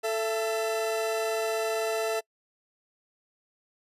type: tone pair together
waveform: 40% pulse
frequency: 440.7 / 670 Hz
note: A4 / E5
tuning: +3 / +28 cents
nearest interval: perfect fifth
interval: 725 cents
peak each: -28 / -29 dBFS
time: 0.03-2.21 s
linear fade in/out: 20 ms
effects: noise-tail reverb RT60 0.1 s tail -26 dB re dry + resampled to 32000 Hz